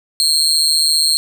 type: tone with amplitude modulation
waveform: 30% pulse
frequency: 4242 Hz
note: C8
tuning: 23 cents sharp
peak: -5 dBFS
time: 0.2-1.17 s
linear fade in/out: 0 ms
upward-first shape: sine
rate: 155 Hz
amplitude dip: 90%
effects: none